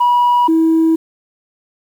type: tone pair in turn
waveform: sine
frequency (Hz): 971 / 324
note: B5 / E4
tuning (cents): -30 / -30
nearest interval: octave + perfect fifth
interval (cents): 1900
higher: first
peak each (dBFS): -7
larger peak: neither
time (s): 0-0.48 / 0.48-0.96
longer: neither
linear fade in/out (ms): 10
effects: tanh soft clip ceiling -7 dBFS + 7-bit